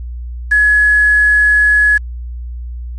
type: tone with quantisation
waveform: sine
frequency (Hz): 1691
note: G#6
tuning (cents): +31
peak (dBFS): -7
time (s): 0.51-1.98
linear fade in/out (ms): 10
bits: 5
effects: added 60 Hz sine -22 dBFS peak until 2.98 s + resampled to 22050 Hz